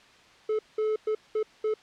triangle tone bursts at uneven times, 432 Hz, A4, 32 cents flat, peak -22 dBFS, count 5, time 0.49-0.59 / 0.78-0.96 / 1.07-1.15 / 1.35-1.43 / 1.64-1.74 s, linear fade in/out 5 ms, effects white hiss -55 dBFS RMS until 1.82 s + low-pass 4000 Hz 12 dB/octave

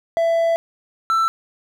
triangle tone pair in turn, 666 / 1332 Hz, E5 / E6, +18 / +18 cents, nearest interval octave, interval 1200 cents, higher second, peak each -13 dBFS, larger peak neither, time 0.17-0.56 / 1.1-1.28 s, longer first, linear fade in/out 0 ms, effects none

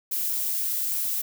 violet noise, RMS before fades -27 dBFS, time 0.11-1.22 s, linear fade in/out 10 ms, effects none

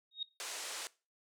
sine tone with exponential growth, 3739 Hz, A#7, 4 cents sharp, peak -32 dBFS, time 0.11-0.23 s, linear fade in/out 5 ms, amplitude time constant 25 ms
white band-pass noise, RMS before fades -43 dBFS, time 0.4-0.87 s, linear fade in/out 0 ms, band 390 to 8800 Hz, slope 24 dB/octave
effects noise-tail reverb RT60 0.3 s tail -20 dB re dry

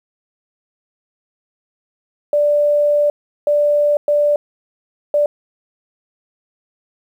sine tone bursts at uneven times, 587.3 Hz, D5, in tune, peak -11 dBFS, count 4, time 2.33-3.1 / 3.47-3.97 / 4.08-4.36 / 5.14-5.26 s, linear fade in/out 2 ms, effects 8-bit

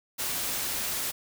white noise, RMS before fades -31 dBFS, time 0.18-1.12 s, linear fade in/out 20 ms, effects none

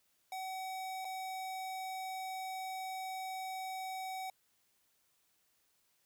square tone with dropouts, 756 Hz, F#5, 37 cents sharp, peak -40 dBFS, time 0.32-4.3 s, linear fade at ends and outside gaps 2 ms, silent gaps 1.047-1.051 s, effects white hiss -75 dBFS RMS until 6.05 s

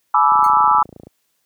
sine chord, E dominant seventh, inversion first, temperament equal with one note detuned, 851.5 / 987.8 / 1174.7 / 1318.5 Hz, G#5 / B5 / D6 / E6, +43 / 0 / 0 / 0 cents, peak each -16 dBFS, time 0.14-0.83 s, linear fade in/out 5 ms
click train, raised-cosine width 2 ms, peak -24 dBFS, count 22, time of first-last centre 0.32-1.07 s, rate 28 Hz
5% pulse tone with exponential decay, 2153 Hz, C7, 49 cents sharp, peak -22 dBFS, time 0.44-0.55 s, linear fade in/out 2 ms, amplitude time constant 22 ms
effects white hiss -67 dBFS RMS until 1.45 s + high-pass 80 Hz 12 dB/octave

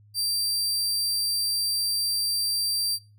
sawtooth tone, 4699 Hz, D8, in tune, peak -21 dBFS, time 0.14-2.99 s, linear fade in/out 50 ms, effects noise-tail reverb RT60 0.3 s tail -21 dB re dry + added 104 Hz sine -52 dBFS peak until 3.18 s

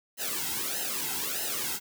white noise with flanger, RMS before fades -32 dBFS, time 0.17-1.8 s, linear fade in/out 50 ms, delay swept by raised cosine 0.86 to 1.73 ms, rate 1.6 Hz, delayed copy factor -0.95, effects none

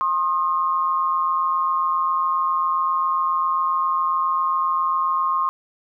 sine tone pair together, 1066 / 1233.4 Hz, C6 / D#6, +32 / -16 cents, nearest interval minor third, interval 252 cents, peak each -19 / -24 dBFS, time 0.01-5.49 s, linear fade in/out 0 ms, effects none

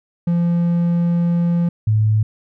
triangle / sine tone pair in turn, 171.8 / 107.98 Hz, F3 / A2, -28 / -32 cents, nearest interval minor sixth, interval 804 cents, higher first, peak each -12 dBFS, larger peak neither, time 0.27-1.69 / 1.87-2.23 s, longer first, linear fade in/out 5 ms, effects none

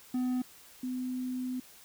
triangle / sine tone pair in turn, 251.9 / 253.5 Hz, B3 / B3, +34 / +45 cents, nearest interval unison, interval 11 cents, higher second, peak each -26 / -32 dBFS, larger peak first, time 0.14-0.42 / 0.83-1.6 s, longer second, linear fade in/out 5 ms, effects white hiss -55 dBFS RMS until 1.84 s

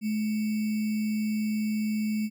sine tone with sample-and-hold, 214.4 Hz, A3, 45 cents flat, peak -25 dBFS, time 0.01-2.3 s, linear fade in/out 50 ms, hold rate 2450 Hz, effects none

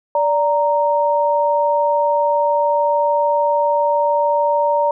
sine tone pair together, 583.1 / 930 Hz, D5 / A#5, -13 / -4 cents, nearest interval minor sixth, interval 809 cents, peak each -16 dBFS, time 0.15-4.91 s, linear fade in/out 2 ms, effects none

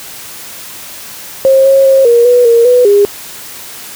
sine tone with pitch steps, 535 / 542 / 537 / 472.4 / 490.2 / 465.7 / 494.4 / 406.4 Hz, C5 / C#5 / C5 / A#4 / B4 / A#4 / B4 / G#4, +38 / -39 / +45 / +23 / -13 / -2 / +2 / -38 cents, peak -3 dBFS, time 1.45-3.05 s, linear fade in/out 0 ms, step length 200 ms, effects white hiss -28 dBFS RMS until 3.95 s + high-pass 60 Hz 12 dB/octave

